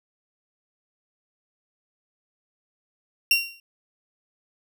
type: tone with exponential decay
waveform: 30% pulse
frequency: 2753 Hz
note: F7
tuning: 25 cents flat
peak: -11 dBFS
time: 3.31-3.6 s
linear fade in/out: 2 ms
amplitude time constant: 63 ms
effects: none